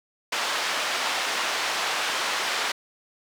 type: band-pass noise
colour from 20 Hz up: pink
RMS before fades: -27 dBFS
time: 0.32-2.72 s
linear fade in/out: 5 ms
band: 810 to 5300 Hz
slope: 12 dB/octave
effects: none